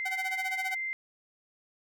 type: tone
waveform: sine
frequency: 2085 Hz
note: C7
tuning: 7 cents flat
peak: -31 dBFS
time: 0-0.93 s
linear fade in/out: 0 ms
type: tone with tremolo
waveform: sawtooth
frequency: 758 Hz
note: F#5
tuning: 42 cents sharp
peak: -28 dBFS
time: 0.05-0.75 s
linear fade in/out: 10 ms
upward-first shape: sine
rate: 15 Hz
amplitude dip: 90%
effects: none